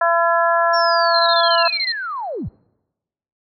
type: harmonic tone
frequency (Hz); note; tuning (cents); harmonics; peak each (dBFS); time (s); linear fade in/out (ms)
337.7; E4; +42; 2 / 3 / 4 / 5; -17 / -19 / -20 / -21; 0.01-1.68; 5
type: linear sweep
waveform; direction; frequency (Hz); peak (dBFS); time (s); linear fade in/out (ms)
sine; down; 5560 to 44.88; -23; 0.73-2.49; 10
type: tone bursts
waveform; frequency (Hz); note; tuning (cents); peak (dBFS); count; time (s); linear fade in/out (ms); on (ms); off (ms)
sine; 4161; C8; -10; -18; 11; 1.14-1.92; 2; 50; 23
effects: noise-tail reverb RT60 1.0 s tail -26 dB re dry